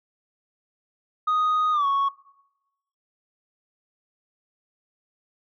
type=tone with pitch glide; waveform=sine; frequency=1244.5 to 1108.7 Hz; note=D#6 to C#6; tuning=0 to 0 cents; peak=-17 dBFS; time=1.27-2.09 s; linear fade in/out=10 ms; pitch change=-200 cents; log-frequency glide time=1.72-1.86 s; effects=noise-tail reverb RT60 0.9 s tail -21 dB re dry + tanh soft clip ceiling -18 dBFS